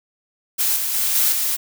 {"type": "noise with level steps", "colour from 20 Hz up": "blue", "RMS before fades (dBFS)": [-19, -23, -20, -17, -21], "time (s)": [0.58, 1.57], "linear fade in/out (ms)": 20, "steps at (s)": [0.76, 0.94, 1.15, 1.32], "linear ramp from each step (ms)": 5, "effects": []}